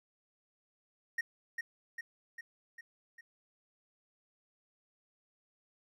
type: tone with echo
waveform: triangle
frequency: 1864.7 Hz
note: A#6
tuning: in tune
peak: -29 dBFS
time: 1.18-1.21 s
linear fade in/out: 5 ms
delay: 400 ms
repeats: 5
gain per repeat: -4 dB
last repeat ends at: 3.21 s
effects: none